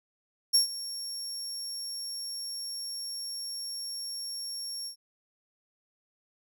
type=tone with ADSR envelope; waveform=30% pulse; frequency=5520 Hz; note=F8; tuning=21 cents flat; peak=-14 dBFS; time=0.53-4.96 s; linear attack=19 ms; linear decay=120 ms; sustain=-17 dB; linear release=96 ms; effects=none